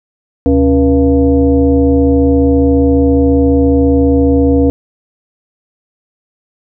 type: tone with frequency modulation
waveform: sine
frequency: 277.2 Hz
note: C#4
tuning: in tune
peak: -6 dBFS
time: 0.46-4.7 s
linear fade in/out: 0 ms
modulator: 203 Hz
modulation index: 1.1
effects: none